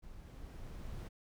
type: noise with level ramp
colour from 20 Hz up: brown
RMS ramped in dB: -52 to -43 dBFS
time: 0.02-1.09 s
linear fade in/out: 20 ms
effects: none